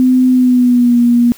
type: tone with pitch glide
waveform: sine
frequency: 255 to 239.3 Hz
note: C4 to A#3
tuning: -44 to +46 cents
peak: -6 dBFS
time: 0-1.32 s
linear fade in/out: 0 ms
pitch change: -110 cents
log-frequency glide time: 0.3-0.99 s
effects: white hiss -40 dBFS RMS until 1.37 s